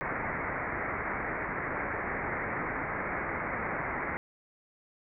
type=low-pass noise; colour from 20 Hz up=white; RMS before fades=-34 dBFS; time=0.01-4.17 s; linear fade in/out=0 ms; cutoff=2200 Hz; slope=96 dB/octave; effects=none